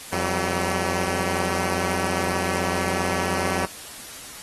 5% pulse tone pair together, 87.31 / 190.2 Hz, F2 / F#3, 0 / +48 cents, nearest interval octave + minor second, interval 1348 cents, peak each -16 dBFS, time 0.12-3.66 s, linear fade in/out 10 ms, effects white hiss -39 dBFS RMS until 4.42 s + AAC 32 kbps

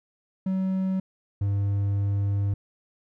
triangle tone pair in turn, 189.1 / 100.17 Hz, F#3 / G2, +38 / +38 cents, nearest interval major seventh, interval 1100 cents, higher first, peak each -21 / -20 dBFS, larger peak second, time 0.46-1 / 1.41-2.54 s, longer second, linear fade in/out 5 ms, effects none

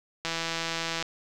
click train, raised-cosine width 0.2 ms, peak -13 dBFS, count 129, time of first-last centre 0.25-1.026 s, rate 165 Hz, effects none

